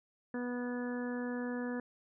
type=harmonic tone; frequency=245.1 Hz; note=B3; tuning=13 cents flat; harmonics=1 / 2 / 3 / 4 / 5 / 6 / 7; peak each=-36 / -41 / -51 / -50 / -54 / -51 / -47 dBFS; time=0.34-1.8 s; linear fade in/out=2 ms; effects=none